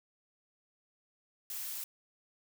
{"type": "noise", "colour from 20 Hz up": "blue", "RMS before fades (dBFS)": -40, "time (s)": [1.5, 1.84], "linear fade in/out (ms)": 2, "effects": []}